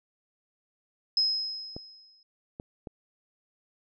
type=tone with exponential decay; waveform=sine; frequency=5120 Hz; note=D#8; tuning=49 cents sharp; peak=-20 dBFS; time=1.17-2.23 s; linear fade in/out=2 ms; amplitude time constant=230 ms
type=clicks; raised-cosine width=2 ms; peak=-25 dBFS; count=3; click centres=1.765 / 2.599 / 2.872 s
effects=none